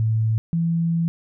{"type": "tone pair in turn", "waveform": "sine", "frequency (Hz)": [110.8, 166.96], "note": ["A2", "E3"], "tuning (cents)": [13, 22], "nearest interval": "perfect fifth", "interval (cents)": 709, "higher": "second", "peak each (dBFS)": [-17, -18], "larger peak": "first", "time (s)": [[0, 0.38], [0.53, 1.08]], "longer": "second", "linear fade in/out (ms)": 0, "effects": []}